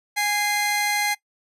sawtooth tone pair together, 825 / 2079 Hz, G#5 / C7, -12 / -12 cents, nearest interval octave + major third, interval 1600 cents, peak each -20 dBFS, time 0.16-1.15 s, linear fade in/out 20 ms, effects noise-tail reverb RT60 0.1 s tail -21 dB re dry + resampled to 32000 Hz

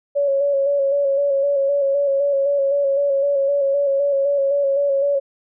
sine tone with vibrato, 559 Hz, C#5, 14 cents sharp, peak -15 dBFS, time 0.15-5.2 s, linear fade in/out 20 ms, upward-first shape square, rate 3.9 Hz, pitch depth 29 cents each way, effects none

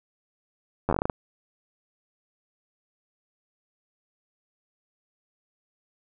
slowing click train, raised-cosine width 1 ms, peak -10 dBFS, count 10, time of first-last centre 0.89-1.098 s, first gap 10 ms, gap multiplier 1.2, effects none

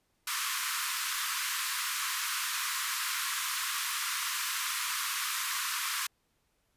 pink high-pass noise, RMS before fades -33 dBFS, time 0.27-6.07 s, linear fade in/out 5 ms, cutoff 1000 Hz, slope 96 dB/octave, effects pink hiss -75 dBFS RMS until 6.76 s + resampled to 32000 Hz

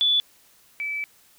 sine tone pair in turn, 3458 / 2308 Hz, A7 / D7, -31 / -31 cents, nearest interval perfect fifth, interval 700 cents, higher first, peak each -17 / -26 dBFS, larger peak first, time 0.01-0.2 / 0.8-1.04 s, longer second, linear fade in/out 0 ms, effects white hiss -57 dBFS RMS until 1.38 s

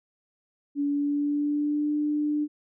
sine tone with pitch glide, 286.1 to 297.6 Hz, D4 to D4, -45 to +23 cents, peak -23 dBFS, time 0.75-2.48 s, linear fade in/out 50 ms, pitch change +68 cents, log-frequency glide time 0.87-1.92 s, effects none

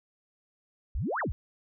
sine exponential two-way sweep, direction up then down, 45.17 to 1975.5 to 45.17 Hz, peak -28 dBFS, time 0.95-1.32 s, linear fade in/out 0 ms, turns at 1.2 s, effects none

